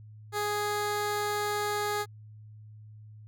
15% pulse tone, 415.3 Hz, G#4, in tune, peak -22 dBFS, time 0.32-2.06 s, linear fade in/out 50 ms, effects added 107 Hz sine -46 dBFS peak until 3.27 s

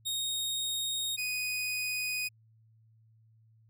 sawtooth tone pair in turn, 3729 / 2489 Hz, A#7 / D#7, 0 / 0 cents, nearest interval perfect fifth, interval 700 cents, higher first, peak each -28 dBFS, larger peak neither, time 0.05-1.17 / 1.17-2.29 s, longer neither, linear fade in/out 20 ms, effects added 111 Hz sine -60 dBFS peak until 3.69 s

